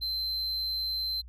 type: tone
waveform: triangle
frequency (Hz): 4095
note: C8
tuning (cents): -38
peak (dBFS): -28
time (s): 0.01-1.22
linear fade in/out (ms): 20
effects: added 60 Hz sine -44 dBFS peak until 1.28 s